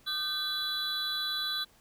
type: tone cluster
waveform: triangle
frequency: 1219 / 1541 / 3413 / 3976 Hz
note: D#6 / G6 / G#7 / B7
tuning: -36 / -30 / +47 / +11 cents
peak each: -40 / -37 / -35 / -31 dBFS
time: 0.06-1.65 s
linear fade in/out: 20 ms
effects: pink hiss -62 dBFS RMS until 1.8 s